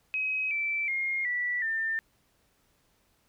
sine tone with pitch steps, 2539 / 2328 / 2135 / 1957.8 / 1795.3 Hz, D#7 / D7 / C7 / B6 / A6, +34 / -16 / +34 / -16 / +34 cents, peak -27 dBFS, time 0.14-1.99 s, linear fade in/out 0 ms, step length 370 ms, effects pink hiss -69 dBFS RMS until 3.28 s

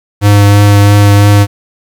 square tone with vibrato, 102 Hz, G#2, 31 cents flat, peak -3 dBFS, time 0.21-1.47 s, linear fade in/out 50 ms, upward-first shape triangle, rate 3 Hz, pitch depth 14 cents each way, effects 7-bit

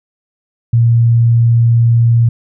sine tone, 116.9 Hz, A#2, 5 cents sharp, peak -6 dBFS, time 0.73-2.29 s, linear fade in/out 5 ms, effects none

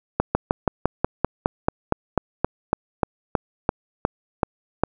slowing click train, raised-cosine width 1 ms, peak -3 dBFS, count 19, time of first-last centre 0.2-4.836 s, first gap 150 ms, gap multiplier 1.06, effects none

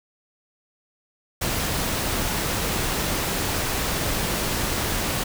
pink noise, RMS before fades -25 dBFS, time 1.41-5.24 s, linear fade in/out 10 ms, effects none

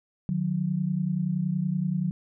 sine tone pair together, 152.3 / 182.9 Hz, D#3 / F#3, -37 / -20 cents, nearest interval minor third, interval 317 cents, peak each -28 / -26 dBFS, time 0.29-2.11 s, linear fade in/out 0 ms, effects none

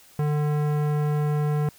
sine tone with tanh clipping, 149 Hz, D3, 25 cents sharp, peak -23 dBFS, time 0.19-1.69 s, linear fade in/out 2 ms, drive 18 dB, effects white hiss -53 dBFS RMS until 1.78 s

